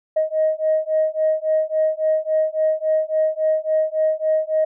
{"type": "beating tone pair", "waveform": "sine", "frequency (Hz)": [625, 628.6], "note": ["D#5", "D#5"], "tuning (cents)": [8, 18], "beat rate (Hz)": 3.6, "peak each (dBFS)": -19, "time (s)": [0.16, 4.65], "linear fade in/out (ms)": 10, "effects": ["tanh soft clip ceiling -10 dBFS"]}